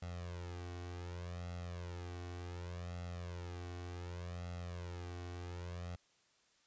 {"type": "tone with flanger", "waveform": "sawtooth", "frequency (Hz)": 87.8, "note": "F2", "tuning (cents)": 10, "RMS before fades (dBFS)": -45, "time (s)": [0.02, 5.96], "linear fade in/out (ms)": 5, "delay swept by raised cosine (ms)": [1.5, 2.7], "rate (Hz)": 0.67, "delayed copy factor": 0.8, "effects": ["white hiss -72 dBFS RMS until 6.66 s", "resampled to 16000 Hz"]}